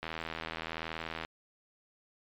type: click train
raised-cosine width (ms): 0.3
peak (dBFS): -20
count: 100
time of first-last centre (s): 0.03-1.249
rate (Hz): 81.2
effects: low-pass 4000 Hz 12 dB/octave + MP3 96 kbps